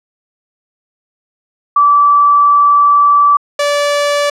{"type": "tone pair in turn", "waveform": ["sine", "sawtooth"], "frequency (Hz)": [1158, 579], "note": ["D6", "D5"], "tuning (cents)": [-25, -25], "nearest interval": "octave", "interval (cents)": 1200, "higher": "first", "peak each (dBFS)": [-5, -7], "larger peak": "first", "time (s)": [[1.76, 3.37], [3.59, 4.3]], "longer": "first", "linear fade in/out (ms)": 5, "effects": ["low-pass 8000 Hz 12 dB/octave"]}